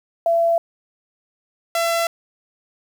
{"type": "tone pair in turn", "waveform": ["sine", "sawtooth"], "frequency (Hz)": [673, 673], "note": ["E5", "E5"], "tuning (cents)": [36, 36], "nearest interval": "unison", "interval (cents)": 0, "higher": "neither", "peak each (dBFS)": -14, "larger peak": "neither", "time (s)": [[0.26, 0.58], [1.75, 2.07]], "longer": "neither", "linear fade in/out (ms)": 2, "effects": ["8-bit"]}